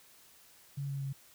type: tone with pitch steps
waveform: sine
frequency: 140 / 138.31 / 136.64 Hz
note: C#3 / C#3 / C#3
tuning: +18 / -4 / -25 cents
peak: -34 dBFS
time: 0.77-1.13 s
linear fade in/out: 10 ms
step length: 120 ms
effects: white hiss -60 dBFS RMS until 1.34 s